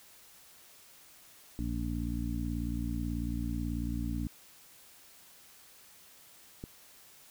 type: harmonic tone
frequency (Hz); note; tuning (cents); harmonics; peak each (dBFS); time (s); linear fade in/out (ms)
58.27; A#1; 0; 1 / 2 / 3 / 4 / 5; -35 / -39 / -42 / -38 / -39; 1.59-4.27; 0
type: click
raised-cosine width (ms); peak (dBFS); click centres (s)
3; -27; 6.639
effects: white hiss -57 dBFS RMS until 7.3 s